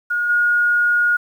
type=tone with level steps; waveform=sine; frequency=1437 Hz; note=F6; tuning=49 cents sharp; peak=-17 / -13 dBFS; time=0.1-1.17 s; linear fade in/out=10 ms; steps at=0.29 s; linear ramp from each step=10 ms; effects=8-bit